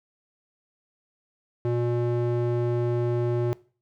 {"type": "tone with band-pass filter", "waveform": "square", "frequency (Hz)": 120, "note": "B2", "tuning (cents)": -49, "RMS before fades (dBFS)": -25, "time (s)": [1.65, 3.53], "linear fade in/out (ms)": 0, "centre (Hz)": 320, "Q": 1.3, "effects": ["noise-tail reverb RT60 0.4 s tail -21 dB re dry"]}